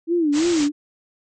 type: tone with vibrato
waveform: sine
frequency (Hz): 317.3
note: D#4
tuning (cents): +34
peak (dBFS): -16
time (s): 0.07-0.72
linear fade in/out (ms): 50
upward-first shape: sine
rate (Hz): 3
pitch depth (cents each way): 170
type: low-pass noise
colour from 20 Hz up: white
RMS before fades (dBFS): -30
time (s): 0.32-0.69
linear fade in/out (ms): 50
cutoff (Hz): 7900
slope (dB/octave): 96
effects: none